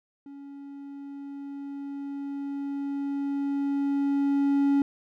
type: tone with level ramp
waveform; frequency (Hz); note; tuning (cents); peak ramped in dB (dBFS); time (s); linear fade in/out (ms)
triangle; 280.2; C#4; +19; -39 to -17; 0.26-4.82; 2
effects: none